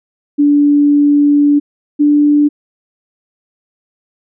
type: tone pair in turn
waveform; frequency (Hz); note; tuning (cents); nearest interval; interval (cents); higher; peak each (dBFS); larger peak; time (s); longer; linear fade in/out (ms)
sine; 290 / 293.5; D4 / D4; -22 / -1; unison; 21; second; -6; neither; 0.38-1.6 / 1.99-2.49; first; 20
effects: none